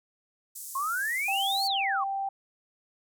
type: band-pass noise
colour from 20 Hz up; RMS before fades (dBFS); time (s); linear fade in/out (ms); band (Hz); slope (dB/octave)
white; -41; 0.55-1.68; 10; 6600 to 14000; 24
type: exponential two-way sweep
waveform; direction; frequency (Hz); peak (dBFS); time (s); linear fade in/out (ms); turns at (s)
sine; up then down; 1046.5 to 4578 to 1046.5; -27; 0.75-2.04; 5; 1.66
type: tone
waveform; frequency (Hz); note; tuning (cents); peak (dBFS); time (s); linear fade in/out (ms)
sine; 784; G5; 0; -28; 1.28-2.29; 5
effects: none